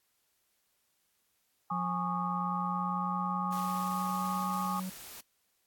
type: chord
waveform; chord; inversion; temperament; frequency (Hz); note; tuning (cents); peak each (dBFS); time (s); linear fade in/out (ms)
sine; Ab suspended fourth; none; equal with one note detuned; 830.6 / 1108.7 / 1226.7; Ab5 / Db6 / Eb6; 0 / 0 / -25; -36; 1.7-4.8; 5
type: tone with pitch glide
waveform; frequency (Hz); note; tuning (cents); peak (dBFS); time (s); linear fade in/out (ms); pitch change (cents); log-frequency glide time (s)
triangle; 178 to 186.2; F3 to F#3; +33 to +11; -33; 1.71-4.9; 10; +78; 2.12-4.32
type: noise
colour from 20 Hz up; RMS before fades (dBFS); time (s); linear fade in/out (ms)
white; -47; 3.52-5.21; 5
effects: white hiss -75 dBFS RMS until 5.66 s + AAC 64 kbps